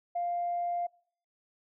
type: tone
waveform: sine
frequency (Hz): 698.5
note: F5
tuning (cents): 0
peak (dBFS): -28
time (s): 0.15-0.87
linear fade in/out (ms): 10
effects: noise-tail reverb RT60 0.6 s tail -26 dB re dry + tanh soft clip ceiling -24 dBFS